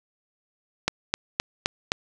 click train, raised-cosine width 0.2 ms, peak -4 dBFS, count 5, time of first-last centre 0.88-1.919 s, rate 3.85 Hz, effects none

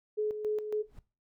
sine tone with tremolo, 425.3 Hz, G#4, 41 cents sharp, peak -27 dBFS, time 0.17-0.83 s, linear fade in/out 20 ms, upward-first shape square, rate 3.6 Hz, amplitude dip 55%
brown noise with exponential growth, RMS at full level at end -46 dBFS, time 0.79-0.99 s, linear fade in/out 2 ms, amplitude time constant 43 ms
effects noise-tail reverb RT60 0.3 s tail -17 dB re dry

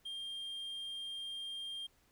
triangle tone, 3200 Hz, G7, 35 cents sharp, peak -39 dBFS, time 0.05-1.87 s, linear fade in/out 10 ms, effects pink hiss -71 dBFS RMS until 2.11 s

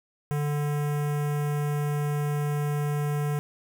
square tone with notch filter, 146.83 Hz, D3, in tune, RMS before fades -27 dBFS, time 0.31-3.39 s, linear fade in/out 0 ms, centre 4200 Hz, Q 0.71, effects none

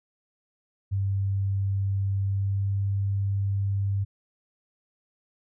sine tone with pitch glide, 98.1 to 99.01 Hz, G2 to G2, +2 to +18 cents, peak -23 dBFS, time 0.91-4.05 s, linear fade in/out 20 ms, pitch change +16 cents, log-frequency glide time 2.23-2.76 s, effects none

